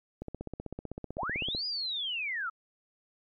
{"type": "click train", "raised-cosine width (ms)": 2, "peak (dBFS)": -24, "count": 22, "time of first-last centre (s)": [0.22, 1.549], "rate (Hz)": 15.8}
{"type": "linear two-way sweep", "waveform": "sine", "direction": "up then down", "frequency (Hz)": [530, 4978, 1249], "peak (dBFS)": -31, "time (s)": [1.18, 2.5], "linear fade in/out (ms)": 10, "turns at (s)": 1.66}
{"effects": ["MP3 64 kbps"]}